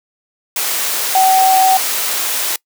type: tone in noise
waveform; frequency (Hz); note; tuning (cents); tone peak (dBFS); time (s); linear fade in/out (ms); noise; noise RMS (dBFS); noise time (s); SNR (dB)
sine; 760; F#5; +46; -8; 1.15-1.77; 2; white; -18; 0.56-2.56; +7
effects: noise-tail reverb RT60 0.1 s tail -24 dB re dry + high-pass 400 Hz 12 dB/octave